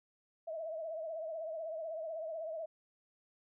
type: tone with vibrato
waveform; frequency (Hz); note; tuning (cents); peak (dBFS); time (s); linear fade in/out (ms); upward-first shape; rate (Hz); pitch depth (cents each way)
sine; 643; E5; -43; -38; 0.47-2.66; 10; triangle; 16; 90
effects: none